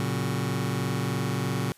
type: chord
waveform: sawtooth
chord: F# major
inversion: first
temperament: just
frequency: 115.62 / 138.75 / 185 Hz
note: A#2 / C#3 / F#3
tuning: -14 / +2 / 0 cents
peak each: -26 / -25 / -28 dBFS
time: 0-1.72 s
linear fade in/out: 0 ms
effects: white hiss -57 dBFS RMS until 1.77 s + resampled to 32000 Hz

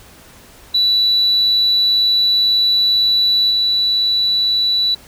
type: tone with level steps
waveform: sine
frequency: 3951 Hz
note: B7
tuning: in tune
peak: -10 / -12 dBFS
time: 0.74-4.95 s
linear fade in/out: 10 ms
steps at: 3.5 s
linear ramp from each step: 10 ms
effects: tanh soft clip ceiling -7 dBFS + pink hiss -43 dBFS RMS until 5.07 s

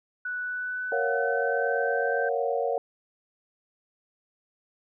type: tone with pitch glide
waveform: sine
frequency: 1480 to 1556.3 Hz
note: F#6 to G6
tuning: 0 to -13 cents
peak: -29 dBFS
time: 0.25-2.29 s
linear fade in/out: 5 ms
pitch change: +87 cents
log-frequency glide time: 0.4-2.13 s
type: chord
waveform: sine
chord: Gb major seventh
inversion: first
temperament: equal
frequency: 466.2 / 554.4 / 698.5 / 740 Hz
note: Bb4 / Db5 / F5 / Gb5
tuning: 0 / 0 / 0 / 0 cents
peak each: -28 / -29 / -32 / -32 dBFS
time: 0.92-2.78 s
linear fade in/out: 2 ms
effects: none

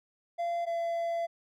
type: tone pair in turn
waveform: triangle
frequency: 686 / 676.6 Hz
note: F5 / E5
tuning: -31 / +45 cents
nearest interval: unison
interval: 24 cents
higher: first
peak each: -27 dBFS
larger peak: neither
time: 0.38-0.66 / 0.66-1.27 s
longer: second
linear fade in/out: 20 ms
effects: none

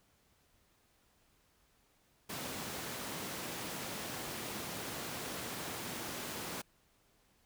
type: high-pass noise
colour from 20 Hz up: pink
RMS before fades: -42 dBFS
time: 2.29-6.62 s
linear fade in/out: 10 ms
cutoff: 140 Hz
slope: 12 dB/octave
effects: pink hiss -71 dBFS RMS until 7.45 s

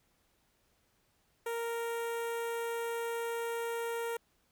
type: tone with notch filter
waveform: sawtooth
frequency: 464.8 Hz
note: A#4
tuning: 5 cents flat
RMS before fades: -36 dBFS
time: 1.46-4.17 s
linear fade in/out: 5 ms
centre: 4700 Hz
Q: 0.95
effects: pink hiss -73 dBFS RMS until 4.51 s

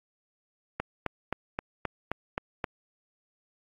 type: click train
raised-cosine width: 0.5 ms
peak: -14 dBFS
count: 8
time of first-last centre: 0.8-2.642 s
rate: 3.8 Hz
effects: AAC 48 kbps

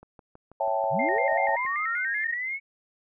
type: click train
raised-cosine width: 1 ms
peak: -34 dBFS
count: 11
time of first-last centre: 0.03-1.651 s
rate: 6.17 Hz
type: chord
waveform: sine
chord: A dominant seventh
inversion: first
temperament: equal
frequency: 554.4 / 659.3 / 784 / 880 Hz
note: C#5 / E5 / G5 / A5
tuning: 0 / 0 / 0 / 0 cents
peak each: -29 dBFS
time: 0.6-1.56 s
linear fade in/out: 5 ms
type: linear sweep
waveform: sine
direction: up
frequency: 108.3 to 2232 Hz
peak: -28 dBFS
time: 0.9-2.6 s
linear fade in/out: 50 ms
type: tone with vibrato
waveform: sine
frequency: 1975.5 Hz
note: B6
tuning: in tune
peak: -28 dBFS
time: 0.99-2.34 s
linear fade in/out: 5 ms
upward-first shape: square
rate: 5.2 Hz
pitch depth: 110 cents each way
effects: none

